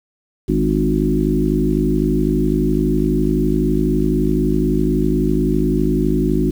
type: harmonic tone with a mistuned harmonic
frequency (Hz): 51.91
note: G#1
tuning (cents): 0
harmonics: 1 / 3 / 4 / 5 / 6 / 7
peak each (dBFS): -21 / -21 / -21 / -21 / -21 / -21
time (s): 0.48-6.51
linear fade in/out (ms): 10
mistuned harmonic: 6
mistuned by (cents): -22
effects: 7-bit